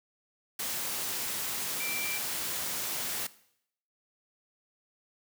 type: tone in noise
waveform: sine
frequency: 2349 Hz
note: D7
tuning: in tune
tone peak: -36 dBFS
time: 1.8-2.18 s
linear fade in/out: 5 ms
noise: white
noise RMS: -34 dBFS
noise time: 0.59-3.27 s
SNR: -5 dB
effects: noise-tail reverb RT60 0.7 s tail -18 dB re dry + high-pass 100 Hz 12 dB/octave